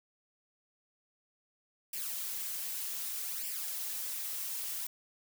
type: noise with flanger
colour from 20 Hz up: blue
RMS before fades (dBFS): -38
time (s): 1.93-4.87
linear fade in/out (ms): 5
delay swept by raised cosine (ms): 0.38 to 6.38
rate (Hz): 0.65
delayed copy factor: +0.65
effects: none